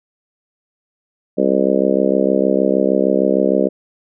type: harmonic tone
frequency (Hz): 66.5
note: C2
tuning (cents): +29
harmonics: 3 / 4 / 5 / 6 / 7 / 8 / 9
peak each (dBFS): -20 / -20 / -20 / -20 / -20 / -20 / -20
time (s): 1.37-3.69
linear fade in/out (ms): 20
effects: none